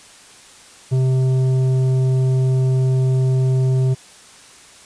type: tone with tanh clipping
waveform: sine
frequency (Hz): 130.2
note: C3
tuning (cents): -8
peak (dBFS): -15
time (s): 0.91-3.95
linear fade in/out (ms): 20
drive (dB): 9
effects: white hiss -44 dBFS RMS until 4.85 s + resampled to 22050 Hz